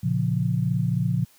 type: chord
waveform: sine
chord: Bb minor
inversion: none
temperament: just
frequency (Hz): 116.54 / 139.85 / 174.81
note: Bb2 / Db3 / F3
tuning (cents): 0 / +16 / +2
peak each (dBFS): -25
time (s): 0.03-1.25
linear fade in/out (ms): 10
effects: white hiss -57 dBFS RMS until 1.38 s